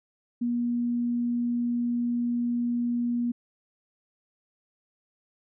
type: tone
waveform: sine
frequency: 239.6 Hz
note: A#3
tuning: 48 cents sharp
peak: -24 dBFS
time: 0.41-3.32 s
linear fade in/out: 10 ms
effects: none